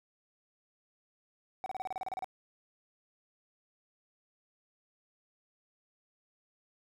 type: tone bursts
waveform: triangle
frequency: 756 Hz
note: F#5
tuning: 37 cents sharp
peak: -32 dBFS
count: 12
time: 1.64-2.244 s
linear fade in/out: 0 ms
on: 21 ms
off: 32 ms
effects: none